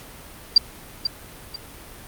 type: tone with echo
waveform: sine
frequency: 4712 Hz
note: D8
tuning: 5 cents sharp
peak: -7 dBFS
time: 0.56-0.58 s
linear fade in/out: 5 ms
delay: 490 ms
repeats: 2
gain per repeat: -10 dB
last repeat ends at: 1.56 s
effects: pink hiss -42 dBFS RMS until 2.07 s + Opus 48 kbps